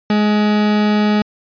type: tone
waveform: 40% pulse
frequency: 210 Hz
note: G#3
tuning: 19 cents sharp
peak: -11 dBFS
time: 0.1-1.22 s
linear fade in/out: 2 ms
effects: resampled to 11025 Hz